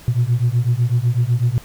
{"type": "beating tone pair", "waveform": "sine", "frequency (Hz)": [116.7, 124.7], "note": ["A#2", "B2"], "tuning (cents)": [2, 17], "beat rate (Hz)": 8, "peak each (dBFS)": -16, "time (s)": [0.08, 1.58], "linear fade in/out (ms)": 0, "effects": ["tanh soft clip ceiling -9 dBFS", "pink hiss -43 dBFS RMS until 1.64 s"]}